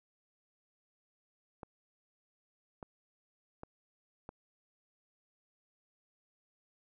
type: clicks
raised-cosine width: 1 ms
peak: -30 dBFS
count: 4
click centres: 1.632 / 2.828 / 3.634 / 4.291 s
effects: none